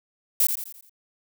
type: noise with echo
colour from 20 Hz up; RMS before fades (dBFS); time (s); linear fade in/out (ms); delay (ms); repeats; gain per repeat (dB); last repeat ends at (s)
violet; -19; 0.4-0.47; 2; 85; 5; -7; 0.895
effects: none